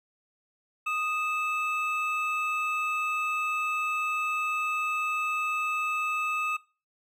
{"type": "tone pair together", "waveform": "triangle", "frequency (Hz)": [1243, 2617], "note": ["D#6", "E7"], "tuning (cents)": [-2, -13], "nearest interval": "octave + minor second", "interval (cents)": 1289, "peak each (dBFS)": -28, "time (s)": [0.86, 6.57], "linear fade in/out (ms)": 10, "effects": ["noise-tail reverb RT60 0.3 s tail -17 dB re dry"]}